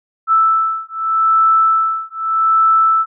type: beating tone pair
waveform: sine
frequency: 1318.5 / 1319.32 Hz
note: E6 / E6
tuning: 0 / +1 cents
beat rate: 0.82 Hz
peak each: -14 dBFS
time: 0.27-3.06 s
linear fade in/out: 50 ms
effects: none